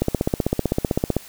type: click train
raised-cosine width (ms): 2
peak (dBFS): -5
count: 19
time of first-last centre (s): 0.02-1.166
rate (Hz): 15.7
effects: white hiss -43 dBFS RMS until 1.28 s